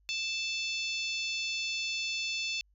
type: harmonic tone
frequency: 880 Hz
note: A5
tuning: in tune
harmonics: 3 / 4 / 5 / 6 / 7 / 8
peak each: -34 / -38 / -39 / -42 / -45 / -49 dBFS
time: 0.09-2.61 s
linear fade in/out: 0 ms
effects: added 50 Hz sine -64 dBFS peak until 2.74 s